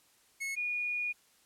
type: tone pair in turn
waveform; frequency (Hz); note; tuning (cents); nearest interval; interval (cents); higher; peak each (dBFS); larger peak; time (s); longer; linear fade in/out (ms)
45% pulse / sine; 2187 / 2446; C#7 / D#7; -24 / -30; major second; 194; second; -34 / -31; second; 0.4-0.56 / 0.56-1.13; second; 20
effects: white hiss -66 dBFS RMS until 1.45 s + low-pass 12000 Hz 12 dB/octave